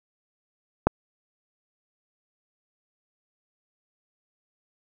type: click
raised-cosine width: 1 ms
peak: -3 dBFS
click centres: 0.87 s
effects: none